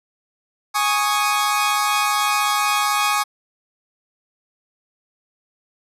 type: chord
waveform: sawtooth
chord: Ab suspended fourth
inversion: none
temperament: equal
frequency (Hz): 830.6 / 1108.7 / 1244.5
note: Ab5 / Db6 / Eb6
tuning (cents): 0 / 0 / 0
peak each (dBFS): -18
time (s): 0.74-3.24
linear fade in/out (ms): 20
effects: resampled to 32000 Hz